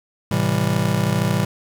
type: chord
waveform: square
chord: A minor seventh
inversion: none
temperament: just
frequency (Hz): 110 / 132 / 165 / 198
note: A2 / C3 / E3 / G3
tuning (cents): 0 / +16 / +2 / +18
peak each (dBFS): -24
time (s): 0.31-1.45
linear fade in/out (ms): 5
effects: 7-bit